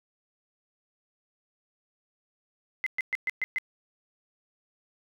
sine tone bursts, 2052 Hz, C7, 34 cents flat, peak -25 dBFS, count 6, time 2.84-3.584 s, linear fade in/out 0 ms, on 24 ms, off 120 ms, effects 11-bit

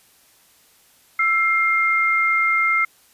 sine tone pair together, 1332.4 / 2115 Hz, E6 / C7, +18 / +18 cents, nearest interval minor sixth, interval 800 cents, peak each -20 / -17 dBFS, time 1.19-2.85 s, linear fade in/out 5 ms, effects white hiss -55 dBFS RMS until 3.13 s + resampled to 32000 Hz

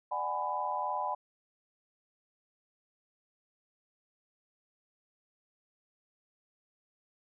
sine chord, G# half-diminished seventh, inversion second, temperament just, 598 / 747.5 / 830.6 / 996.7 Hz, D5 / F#5 / G#5 / B5, +31 / +17 / 0 / +16 cents, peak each -40 / -38 / -36 / -34 dBFS, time 0.11-1.15 s, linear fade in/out 10 ms, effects none

